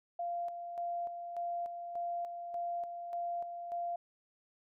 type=tone with tremolo; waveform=sine; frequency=693 Hz; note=F5; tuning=14 cents flat; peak=-34 dBFS; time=0.19-3.96 s; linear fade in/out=5 ms; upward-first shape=square; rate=1.7 Hz; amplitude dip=50%; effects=none